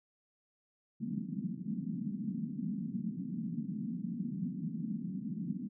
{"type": "band-pass noise", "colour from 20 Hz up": "white", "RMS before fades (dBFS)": -38, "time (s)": [1, 5.69], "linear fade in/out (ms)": 20, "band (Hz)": [160, 240], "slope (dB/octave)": 48, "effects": []}